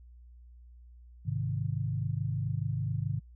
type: chord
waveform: sine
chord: Ab major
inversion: none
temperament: equal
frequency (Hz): 103.83 / 130.81 / 155.56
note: Ab2 / C3 / Eb3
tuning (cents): 0 / 0 / 0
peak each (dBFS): -33 / -33 / -35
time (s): 1.25-3.2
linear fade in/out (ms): 20
effects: added 60 Hz sine -50 dBFS peak until 3.35 s